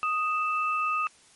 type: tone pair together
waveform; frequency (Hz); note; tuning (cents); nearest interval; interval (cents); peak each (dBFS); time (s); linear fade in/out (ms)
sine; 1244.5 / 2642; D#6 / E7; 0 / +3; octave + minor second; 1303; -25 / -31; 0.03-1.07; 0
effects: white hiss -57 dBFS RMS until 1.35 s + MP3 48 kbps